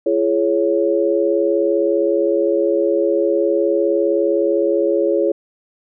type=tone cluster; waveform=sine; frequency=339.7 / 419.3 / 555 Hz; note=F4 / G#4 / C#5; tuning=-48 / +17 / +2 cents; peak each=-18 dBFS; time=0.06-5.32 s; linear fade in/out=5 ms; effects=none